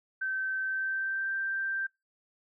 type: tone with pitch glide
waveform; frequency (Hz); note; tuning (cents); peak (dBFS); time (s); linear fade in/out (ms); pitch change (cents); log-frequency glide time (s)
sine; 1544 to 1571; G6 to G6; -27 to +3; -29; 0.21-1.87; 10; +30; 0.62-1.31
effects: noise-tail reverb RT60 0.2 s tail -22 dB re dry